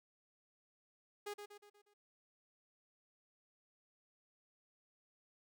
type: tone with echo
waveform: sawtooth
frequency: 411.9 Hz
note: G#4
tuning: 14 cents flat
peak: -38 dBFS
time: 1.26-1.34 s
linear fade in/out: 10 ms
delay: 120 ms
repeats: 5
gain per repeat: -6 dB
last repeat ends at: 1.94 s
effects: none